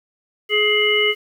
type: harmonic tone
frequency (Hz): 421.1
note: G#4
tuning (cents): +24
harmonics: 1 / 3 / 5 / 7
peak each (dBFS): -19 / -29 / -18 / -19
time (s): 0.49-1.15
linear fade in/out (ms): 50
effects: 8-bit